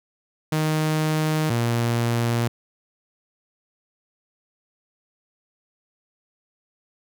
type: tone pair in turn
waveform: sawtooth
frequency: 155.56 / 117.79 Hz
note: D#3 / A#2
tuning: 0 / +18 cents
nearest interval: perfect fourth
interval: 482 cents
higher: first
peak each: -16 / -16 dBFS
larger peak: neither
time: 0.52-1.5 / 1.5-2.48 s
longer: neither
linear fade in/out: 5 ms
effects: none